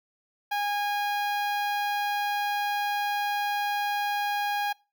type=tone with notch filter; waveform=sawtooth; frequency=820 Hz; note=G#5; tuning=22 cents flat; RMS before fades=-28 dBFS; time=0.51-4.73 s; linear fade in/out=10 ms; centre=8000 Hz; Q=0.66; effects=noise-tail reverb RT60 0.3 s tail -24 dB re dry